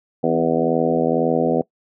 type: harmonic tone with a mistuned harmonic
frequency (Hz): 82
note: E2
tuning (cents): -9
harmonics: 2 / 3 / 4 / 5 / 6 / 7 / 8 / 9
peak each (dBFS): -26 / -22 / -25 / -24 / -21 / -26 / -25 / -26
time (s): 0.23-1.62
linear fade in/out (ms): 10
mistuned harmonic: 3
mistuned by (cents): +25
effects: noise-tail reverb RT60 0.1 s tail -22 dB re dry